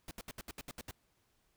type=noise bursts; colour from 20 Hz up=pink; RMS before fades=-45 dBFS; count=9; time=0.08-0.911 s; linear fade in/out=2 ms; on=31 ms; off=69 ms; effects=pink hiss -75 dBFS RMS until 1.56 s